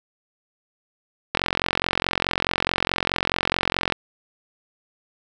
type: click train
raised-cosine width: 0.3 ms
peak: -3 dBFS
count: 116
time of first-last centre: 1.35-3.923 s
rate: 44.7 Hz
effects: none